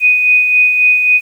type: tone with tremolo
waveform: sine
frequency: 2489 Hz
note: D#7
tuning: in tune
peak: -5 dBFS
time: 0-1.21 s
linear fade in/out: 50 ms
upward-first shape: sine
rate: 3.7 Hz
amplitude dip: 45%
effects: 7-bit